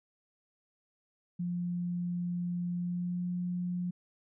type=tone with pitch glide; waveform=sine; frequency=175.7 to 177.95 Hz; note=F3 to F3; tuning=+11 to +33 cents; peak=-31 dBFS; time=1.39-3.91 s; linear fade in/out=10 ms; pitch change=+22 cents; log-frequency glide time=2.76-3.27 s; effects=none